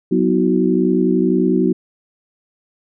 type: harmonic tone with a mistuned harmonic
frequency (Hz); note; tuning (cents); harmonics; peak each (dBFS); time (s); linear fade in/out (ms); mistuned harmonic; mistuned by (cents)
62; B1; +7; 3 / 4 / 5 / 6; -18 / -18 / -18 / -18; 0.11-1.73; 10; 5; +60
effects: none